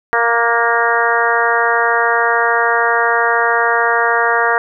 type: harmonic tone with a mistuned harmonic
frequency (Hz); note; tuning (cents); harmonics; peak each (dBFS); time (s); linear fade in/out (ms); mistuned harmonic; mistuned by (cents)
233.1; A#3; 0; 2 / 3 / 4 / 5 / 6 / 7 / 8; -19 / -19 / -19 / -19 / -19 / -19 / -19; 0.13-4.58; 0; 6; +21
effects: none